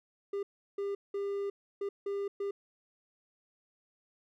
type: tone bursts at uneven times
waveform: triangle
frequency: 400 Hz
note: G4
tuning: 35 cents sharp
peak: -30 dBFS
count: 6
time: 0.33-0.43 / 0.78-0.95 / 1.14-1.5 / 1.81-1.89 / 2.06-2.28 / 2.4-2.51 s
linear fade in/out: 5 ms
effects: none